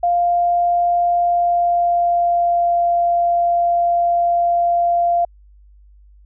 sine tone with pitch glide, 698.5 to 692.5 Hz, F5 to F5, 0 to -15 cents, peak -13 dBFS, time 0.03-5.25 s, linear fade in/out 5 ms, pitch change -15 cents, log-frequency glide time 1.17-2.8 s, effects added 50 Hz sine -44 dBFS peak until 6.25 s

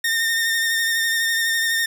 sawtooth tone with vibrato, 1825 Hz, A#6, 37 cents flat, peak -15 dBFS, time 0.04-1.86 s, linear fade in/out 5 ms, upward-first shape triangle, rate 12 Hz, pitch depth 29 cents each way, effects none

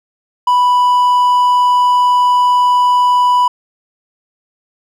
triangle tone, 987.8 Hz, B5, in tune, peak -6 dBFS, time 0.47-3.48 s, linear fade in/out 5 ms, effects none

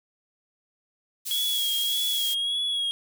white high-pass noise, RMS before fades -32 dBFS, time 1.25-2.35 s, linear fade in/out 20 ms, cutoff 4200 Hz, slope 12 dB/octave
triangle tone with vibrato, 3322 Hz, G#7, in tune, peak -23 dBFS, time 1.31-2.91 s, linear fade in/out 0 ms, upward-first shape sine, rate 1.7 Hz, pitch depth 36 cents each way
effects none

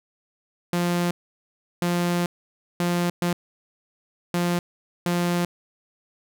sawtooth tone bursts at uneven times, 174.7 Hz, F3, 1 cent sharp, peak -17 dBFS, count 6, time 0.73-1.11 / 1.82-2.26 / 2.8-3.1 / 3.22-3.33 / 4.34-4.59 / 5.06-5.45 s, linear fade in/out 2 ms, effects none

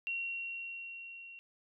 sine tone with level ramp, 2741 Hz, F7, 33 cents flat, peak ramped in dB -33 to -48 dBFS, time 0.07-1.39 s, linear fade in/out 0 ms, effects none

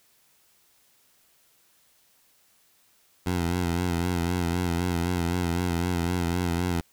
15% pulse tone with vibrato, 87.31 Hz, F2, in tune, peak -18 dBFS, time 3.26-6.81 s, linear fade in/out 5 ms, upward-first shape sine, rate 3.9 Hz, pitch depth 60 cents each way, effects white hiss -63 dBFS RMS until 6.92 s

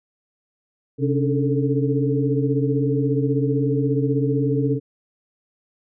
sine tone cluster, 133.5 / 277.8 / 294.1 / 431.3 / 446.3 Hz, C3 / C#4 / D4 / A4 / A4, +35 / +4 / +3 / -35 / +25 cents, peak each -21 / -23 / -28 / -28 / -25 dBFS, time 0.98-4.8 s, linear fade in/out 50 ms, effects none

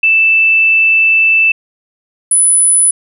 sine tone pair in turn, 2645 / 9986 Hz, E7 / D#9, +5 / +5 cents, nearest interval octave + major seventh, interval 2300 cents, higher second, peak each -6 dBFS, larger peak neither, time 0.03-1.52 / 2.31-2.91 s, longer first, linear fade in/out 5 ms, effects none

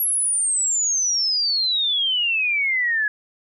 sine exponential sweep, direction down, 11550 to 1674 Hz, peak -18 dBFS, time 0-3.08 s, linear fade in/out 2 ms, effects none

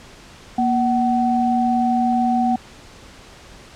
sine tone pair together, 237.2 / 753 Hz, A#3 / F#5, +30 / +30 cents, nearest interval octave + minor sixth, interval 2000 cents, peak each -18 dBFS, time 0.58-2.56 s, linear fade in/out 5 ms, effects pink hiss -43 dBFS RMS until 3.75 s + low-pass 7000 Hz 12 dB/octave

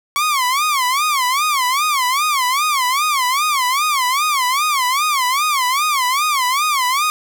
sawtooth tone with vibrato, 1108.7 Hz, C#6, in tune, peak -11 dBFS, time 0.16-7.1 s, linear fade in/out 0 ms, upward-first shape sine, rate 2.5 Hz, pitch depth 200 cents each way, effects none

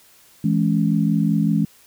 sine chord, C# minor, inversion first, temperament equal with one note detuned, 164.81 / 210.4 / 277.2 Hz, E3 / G#3 / C#4, 0 / +23 / 0 cents, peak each -19 / -19 / -23 dBFS, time 0.44-1.65 s, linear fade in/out 5 ms, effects white hiss -52 dBFS RMS until 1.86 s

